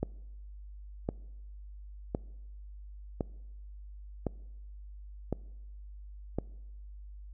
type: click train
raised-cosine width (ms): 2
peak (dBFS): -17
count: 7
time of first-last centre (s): 0.03-6.386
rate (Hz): 0.944
effects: noise-tail reverb RT60 1.0 s tail -23 dB re dry + added 50 Hz sine -44 dBFS peak until 7.33 s